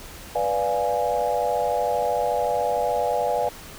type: chord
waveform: sine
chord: B diminished seventh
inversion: none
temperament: equal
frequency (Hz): 493.9 / 587.3 / 698.5 / 830.6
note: B4 / D5 / F5 / Ab5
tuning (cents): 0 / 0 / 0 / 0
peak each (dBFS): -26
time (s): 0.35-3.49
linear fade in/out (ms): 5
effects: pink hiss -41 dBFS RMS until 3.78 s